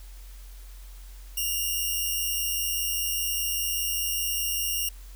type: tone pair together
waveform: 5% pulse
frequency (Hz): 2778 / 2863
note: F7 / F7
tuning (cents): -10 / +42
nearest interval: minor second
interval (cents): 52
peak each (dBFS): -20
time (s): 1.37-4.89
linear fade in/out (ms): 5
effects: added 45 Hz sine -41 dBFS peak until 5.15 s + white hiss -54 dBFS RMS until 5.15 s